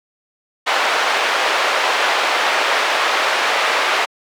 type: band-pass noise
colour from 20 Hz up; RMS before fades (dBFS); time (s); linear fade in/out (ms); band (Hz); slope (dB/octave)
pink; -17; 0.66-4.06; 20; 630 to 3100; 12
effects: high-pass 400 Hz 12 dB/octave